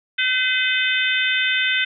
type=harmonic tone; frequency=510 Hz; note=C5; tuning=44 cents flat; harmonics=3 / 4 / 5 / 6 / 7; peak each=-22 / -23 / -24 / -25 / -25 dBFS; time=0.18-1.85 s; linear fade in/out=10 ms; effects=none